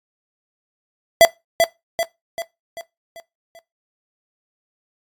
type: tone with echo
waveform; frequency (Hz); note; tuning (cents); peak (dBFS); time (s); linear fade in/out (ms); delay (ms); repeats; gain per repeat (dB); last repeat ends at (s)
square; 668; E5; +23; -6; 1.21-1.25; 0; 390; 6; -6; 3.59
effects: noise-tail reverb RT60 0.2 s tail -19 dB re dry + AAC 64 kbps